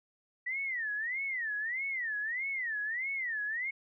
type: tone with vibrato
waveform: sine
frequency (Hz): 1922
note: B6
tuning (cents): -48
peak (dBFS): -32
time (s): 0.46-3.71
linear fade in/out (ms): 10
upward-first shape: sine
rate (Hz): 1.6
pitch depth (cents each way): 240
effects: none